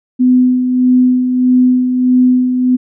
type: tone with tremolo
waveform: sine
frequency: 252.1 Hz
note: B3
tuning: 36 cents sharp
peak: -5 dBFS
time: 0.19-2.77 s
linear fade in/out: 20 ms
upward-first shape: sine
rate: 1.6 Hz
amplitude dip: 50%
effects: none